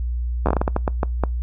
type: slowing click train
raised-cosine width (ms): 1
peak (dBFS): -5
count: 12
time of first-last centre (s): 0.46-1.237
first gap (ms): 11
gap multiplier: 1.34
effects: noise-tail reverb RT60 0.2 s tail -25 dB re dry + added 60 Hz sine -21 dBFS peak until 1.42 s